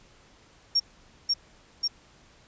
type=tone with echo; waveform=sine; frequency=5540 Hz; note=F8; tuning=15 cents flat; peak=-19 dBFS; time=0.75-0.8 s; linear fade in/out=10 ms; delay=540 ms; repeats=2; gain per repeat=-2 dB; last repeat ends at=1.88 s; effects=pink hiss -57 dBFS RMS until 2.47 s + resampled to 16000 Hz